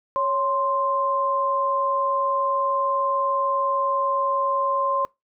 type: tone pair together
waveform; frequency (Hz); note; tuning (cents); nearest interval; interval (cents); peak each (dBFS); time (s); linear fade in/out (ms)
sine; 554.4 / 1046.6; C#5 / C6; 0 / 0; major seventh; 1100; -25 / -21; 0.16-5.05; 0
effects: noise-tail reverb RT60 0.2 s tail -24 dB re dry